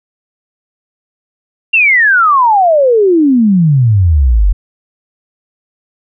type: exponential sweep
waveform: sine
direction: down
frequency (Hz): 2795 to 43.71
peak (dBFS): -5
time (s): 1.73-4.53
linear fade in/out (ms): 10
effects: none